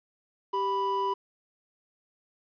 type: tone pair together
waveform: triangle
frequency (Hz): 392 / 987.8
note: G4 / B5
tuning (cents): 0 / 0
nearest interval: octave + major third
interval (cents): 1600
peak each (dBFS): -29 / -25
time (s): 0.53-1.14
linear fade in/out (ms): 10
effects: resampled to 11025 Hz + 10-bit